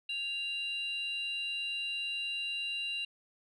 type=tone pair together; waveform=sine; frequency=2789 / 3944 Hz; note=F7 / B7; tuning=-3 / -3 cents; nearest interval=tritone; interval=600 cents; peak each=-33 / -40 dBFS; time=0.09-3.05 s; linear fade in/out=5 ms; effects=tanh soft clip ceiling -28 dBFS